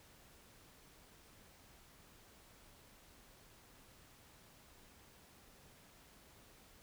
silence, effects pink hiss -63 dBFS RMS until 6.82 s

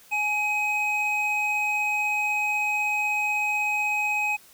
triangle tone pair together, 837.3 / 2528 Hz, G#5 / D#7, +14 / +27 cents, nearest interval octave + perfect fifth, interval 1913 cents, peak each -27 / -22 dBFS, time 0.11-4.37 s, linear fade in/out 20 ms, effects white hiss -53 dBFS RMS until 4.53 s

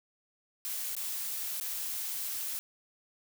blue noise with dropouts, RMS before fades -36 dBFS, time 0.65-2.59 s, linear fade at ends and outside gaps 0 ms, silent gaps 0.951-0.966 / 1.6-1.61 s, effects none

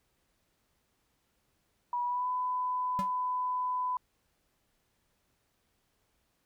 sine tone with pitch glide, 972 to 1001.6 Hz, B5 to B5, -28 to +24 cents, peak -29 dBFS, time 1.93-3.97 s, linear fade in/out 2 ms, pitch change +52 cents, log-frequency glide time 2.04-2.28 s
square tone with exponential decay, 191 Hz, G3, 45 cents flat, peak -30 dBFS, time 2.99-3.11 s, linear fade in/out 0 ms, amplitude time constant 25 ms
effects pink hiss -75 dBFS RMS until 6.45 s

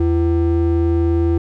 triangle ring-modulated tone, 209.9 Hz, G#3, 19 cents sharp, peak -8 dBFS, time 0-1.38 s, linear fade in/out 5 ms, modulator 128 Hz, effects none

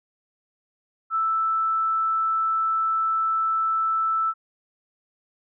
sine tone, 1320 Hz, E6, 2 cents sharp, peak -20 dBFS, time 1.1-4.34 s, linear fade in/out 50 ms, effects none

